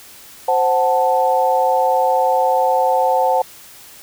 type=chord; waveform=sine; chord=F# diminished; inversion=second; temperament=equal; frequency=523.3 / 740 / 880 Hz; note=C5 / F#5 / A5; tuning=0 / 0 / 0 cents; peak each=-17 dBFS; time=0.48-3.42 s; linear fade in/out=5 ms; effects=white hiss -41 dBFS RMS until 4.02 s